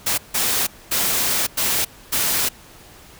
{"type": "noise bursts at uneven times", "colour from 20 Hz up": "white", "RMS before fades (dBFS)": -20, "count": 5, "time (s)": [[0.06, 0.18], [0.34, 0.67], [0.91, 1.47], [1.57, 1.85], [2.12, 2.49]], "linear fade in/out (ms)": 10, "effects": ["pink hiss -45 dBFS RMS until 3.19 s"]}